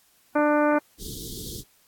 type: harmonic tone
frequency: 297.1 Hz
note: D4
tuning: 20 cents sharp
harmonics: 1 / 2 / 3 / 4 / 5 / 6 / 7 / 8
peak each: -22 / -22 / -27 / -29 / -29 / -40 / -41 / -41 dBFS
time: 0.35-0.79 s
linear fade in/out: 10 ms
type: band-stop noise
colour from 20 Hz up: pink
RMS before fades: -36 dBFS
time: 0.98-1.64 s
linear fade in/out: 50 ms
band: 460 to 3200 Hz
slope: 96 dB/octave
effects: white hiss -61 dBFS RMS until 1.87 s + AAC 64 kbps